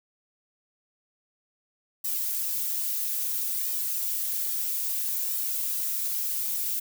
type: noise with flanger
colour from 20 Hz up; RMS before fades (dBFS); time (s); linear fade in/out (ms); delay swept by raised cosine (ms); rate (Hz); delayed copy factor
violet; -29; 2.04-6.8; 10; 1.6 to 6.5; 0.6; +0.85
effects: none